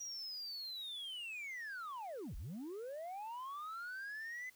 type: linear two-way sweep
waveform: sine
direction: down then up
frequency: 5810 to 30.32 to 2045 Hz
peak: -40 dBFS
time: 0-4.5 s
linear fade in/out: 10 ms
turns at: 2.36 s
effects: tanh soft clip ceiling -42 dBFS + white hiss -67 dBFS RMS until 4.55 s